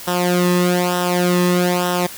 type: tone with flanger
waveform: sawtooth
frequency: 178.2 Hz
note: F3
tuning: 35 cents sharp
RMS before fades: -17 dBFS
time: 0.07-2.07 s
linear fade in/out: 10 ms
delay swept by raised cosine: 0.44 to 1.36 ms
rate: 1.1 Hz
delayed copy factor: -0.8
effects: white hiss -34 dBFS RMS until 2.17 s